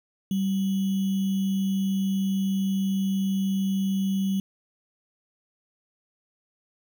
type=tone with sample-and-hold; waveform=sine; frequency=193.5 Hz; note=G3; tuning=22 cents flat; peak=-22 dBFS; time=0.31-4.4 s; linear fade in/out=2 ms; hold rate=3150 Hz; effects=none